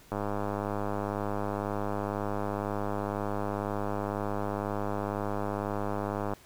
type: click train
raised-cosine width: 1 ms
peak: -18 dBFS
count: 635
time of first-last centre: 0.12-6.336 s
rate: 102 Hz
effects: pink hiss -56 dBFS RMS until 6.45 s